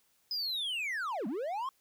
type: linear two-way sweep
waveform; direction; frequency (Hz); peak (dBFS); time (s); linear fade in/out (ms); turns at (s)
triangle; down then up; 5080 to 190 to 1101; -31; 0.31-1.69; 2; 1.27
effects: white hiss -71 dBFS RMS until 1.8 s